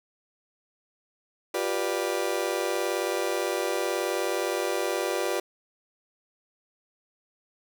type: chord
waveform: 35% pulse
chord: G dominant seventh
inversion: third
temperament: just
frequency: 352.8 / 392 / 490 / 588 Hz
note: F4 / G4 / B4 / D5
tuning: +18 / 0 / -14 / +2 cents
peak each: -30 dBFS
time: 1.54-5.4 s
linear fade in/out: 5 ms
effects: none